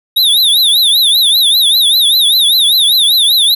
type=tone with vibrato; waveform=square; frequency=3703 Hz; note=A#7; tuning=12 cents flat; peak=-7 dBFS; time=0.16-3.55 s; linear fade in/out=10 ms; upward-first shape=triangle; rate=5.1 Hz; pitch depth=190 cents each way; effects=none